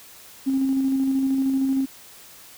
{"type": "tone with tremolo", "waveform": "sine", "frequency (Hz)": 268, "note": "C4", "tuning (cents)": 42, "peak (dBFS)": -17, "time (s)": [0.46, 1.86], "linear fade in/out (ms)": 20, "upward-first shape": "square", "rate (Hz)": 13, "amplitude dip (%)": 25, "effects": ["tanh soft clip ceiling -13 dBFS", "white hiss -46 dBFS RMS until 2.57 s"]}